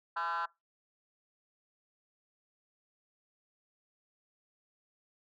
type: tone with frequency modulation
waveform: sine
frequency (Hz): 1185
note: D6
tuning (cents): +15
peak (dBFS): -29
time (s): 0.16-0.46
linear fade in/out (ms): 10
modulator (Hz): 174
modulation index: 2
effects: noise-tail reverb RT60 0.2 s tail -23 dB re dry + tanh soft clip ceiling -31 dBFS